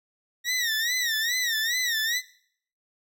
20% pulse tone with vibrato, 1877 Hz, A#6, 11 cents sharp, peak -19 dBFS, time 0.44-2.22 s, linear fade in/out 50 ms, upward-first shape sine, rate 2.4 Hz, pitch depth 130 cents each way, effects noise-tail reverb RT60 0.6 s tail -19 dB re dry

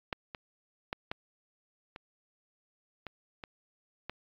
clicks, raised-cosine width 0.3 ms, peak -16 / -24 / -17 / -18 / -27 / -23 / -25 / -21 dBFS, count 8, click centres 0.128 / 0.348 / 0.929 / 1.115 / 1.961 / 3.067 / 3.438 / 4.096 s, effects low-pass 4000 Hz 12 dB/octave + AAC 64 kbps

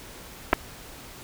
clicks, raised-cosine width 0.5 ms, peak -3 dBFS, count 2, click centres 0.53 / 0.533 s, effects pink hiss -44 dBFS RMS until 1.23 s

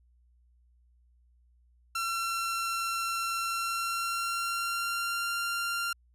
sawtooth tone with pitch glide, 1357 to 1387.1 Hz, E6 to F6, +50 to -12 cents, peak -26 dBFS, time 1.95-5.93 s, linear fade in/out 5 ms, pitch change +38 cents, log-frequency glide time 3.42-5.31 s, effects added 60 Hz sine -61 dBFS peak until 6.14 s + resampled to 32000 Hz

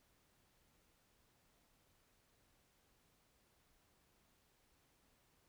silence, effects pink hiss -75 dBFS RMS until 5.48 s

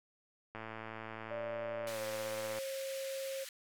click train, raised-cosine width 0.5 ms, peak -29 dBFS, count 227, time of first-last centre 0.55-2.586 s, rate 111 Hz
sine tone with pitch glide, 587.3 to 538.6 Hz, D5 to C#5, 0 to -50 cents, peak -38 dBFS, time 1.3-3.45 s, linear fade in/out 20 ms, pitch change -150 cents, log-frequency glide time 1.84-2.01 s
pink band-pass noise, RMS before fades -48 dBFS, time 1.87-3.49 s, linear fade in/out 2 ms, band 1700 to 15000 Hz, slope 24 dB/octave
effects none

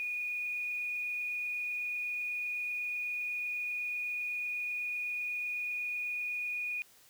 sine tone with frequency modulation, 2457 Hz, D#7, 22 cents flat, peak -33 dBFS, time 0-6.82 s, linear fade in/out 0 ms, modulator 28 Hz, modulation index 0.71, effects white hiss -61 dBFS RMS until 7.09 s

